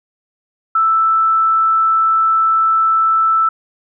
sine tone, 1321 Hz, E6, 3 cents sharp, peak -10 dBFS, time 0.75-3.49 s, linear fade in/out 5 ms, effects none

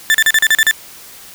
35% pulse tone bursts, 1768 Hz, A6, 8 cents sharp, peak -6 dBFS, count 8, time 0.1-0.711 s, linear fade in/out 0 ms, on 44 ms, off 37 ms, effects white hiss -37 dBFS RMS until 1.34 s

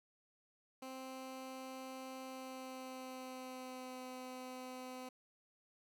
15% pulse tone with pitch glide, 261.6 to 255.3 Hz, C4 to C4, 0 to -42 cents, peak -40 dBFS, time 0.82-5.09 s, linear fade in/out 5 ms, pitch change -42 cents, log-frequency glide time 2.24-4 s, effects none

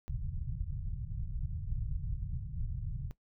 pink low-pass noise, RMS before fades -37 dBFS, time 0.08-3.11 s, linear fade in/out 0 ms, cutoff 150 Hz, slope 48 dB/octave, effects noise-tail reverb RT60 0.1 s tail -17 dB re dry

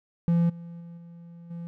triangle tone with level steps, 170 Hz, F3, 46 cents flat, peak -17 / -36 / -38 / -41 / -32 dBFS, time 0.28-1.67 s, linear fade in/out 0 ms, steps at 0.49 / 0.8 / 0.97 / 1.5 s, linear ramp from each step 10 ms, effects none

